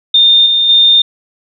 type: tone with level steps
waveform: sine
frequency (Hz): 3629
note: A#7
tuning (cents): -47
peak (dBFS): -4 / -8 / -4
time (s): 0.14-1.02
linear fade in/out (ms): 5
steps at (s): 0.46 / 0.69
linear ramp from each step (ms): 2
effects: none